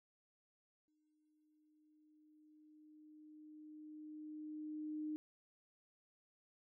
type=tone with exponential growth; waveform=sine; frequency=305.8 Hz; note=D#4; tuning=30 cents flat; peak=-39 dBFS; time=0.88-5.16 s; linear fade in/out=0 ms; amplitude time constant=930 ms; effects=none